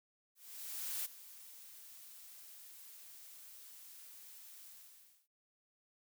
blue noise with ADSR envelope, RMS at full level -39 dBFS, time 0.35-5.28 s, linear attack 700 ms, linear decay 17 ms, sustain -16 dB, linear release 620 ms, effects none

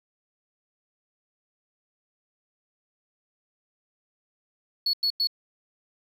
sine tone bursts, 4390 Hz, C#8, 18 cents flat, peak -19 dBFS, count 3, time 4.86-5.272 s, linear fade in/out 5 ms, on 74 ms, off 95 ms, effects tanh soft clip ceiling -20 dBFS + 10-bit

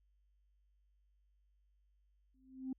sine tone with exponential growth, 261.6 Hz, C4, in tune, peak -34 dBFS, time 2.34-2.73 s, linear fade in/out 5 ms, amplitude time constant 83 ms, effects tanh soft clip ceiling -33 dBFS + added 50 Hz sine -70 dBFS peak until 2.78 s

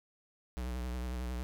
square tone with vibrato, 61.74 Hz, B1, in tune, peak -36 dBFS, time 0.57-1.43 s, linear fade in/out 0 ms, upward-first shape triangle, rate 11 Hz, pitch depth 72 cents each way, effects none

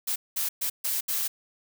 blue noise bursts at uneven times, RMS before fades -28 dBFS, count 5, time 0.07-0.16 / 0.36-0.49 / 0.61-0.7 / 0.84-1.01 / 1.08-1.28 s, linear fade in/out 10 ms, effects none

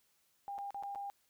sine tone with dropouts, 802 Hz, G5, 39 cents sharp, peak -39 dBFS, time 0.48-1.1 s, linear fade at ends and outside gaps 0 ms, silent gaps 0.581-0.587 / 0.706-0.745 / 0.826-0.835 / 0.949-0.957 s, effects white hiss -74 dBFS RMS until 1.29 s

